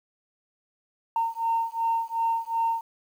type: beating tone pair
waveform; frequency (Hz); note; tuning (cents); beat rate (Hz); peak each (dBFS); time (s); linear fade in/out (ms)
sine; 913 / 915.7; A#5 / A#5; -36 / -31; 2.7; -26; 1.16-2.81; 2
effects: tanh soft clip ceiling -17 dBFS + 9-bit